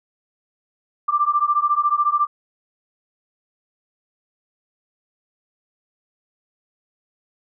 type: beating tone pair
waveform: sine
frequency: 1174.7 / 1188.7 Hz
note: D6 / D6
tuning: 0 / +21 cents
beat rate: 14 Hz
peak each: -19 dBFS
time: 1.08-2.27 s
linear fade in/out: 10 ms
effects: none